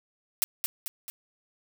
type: noise with echo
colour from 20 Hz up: blue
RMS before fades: -24 dBFS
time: 0.42-0.44 s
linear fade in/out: 0 ms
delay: 220 ms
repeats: 3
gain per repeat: -5 dB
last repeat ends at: 1.1 s
effects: none